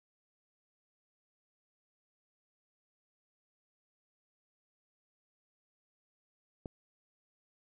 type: click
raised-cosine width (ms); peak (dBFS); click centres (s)
2; -27; 6.658
effects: none